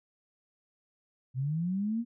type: linear sweep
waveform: sine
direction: up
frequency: 123.47 to 240 Hz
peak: -28 dBFS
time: 1.34-2.05 s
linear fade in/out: 50 ms
effects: none